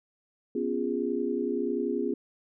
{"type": "chord", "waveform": "sine", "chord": "C# dominant seventh", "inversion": "third", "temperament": "equal with one note detuned", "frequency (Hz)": [246.9, 277.2, 349.2, 410.8], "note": ["B3", "C#4", "E#4", "G#4"], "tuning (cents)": [0, 0, 0, -19], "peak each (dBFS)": [-32, -33, -32, -31], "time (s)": [0.55, 2.14], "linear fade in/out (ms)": 5, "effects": []}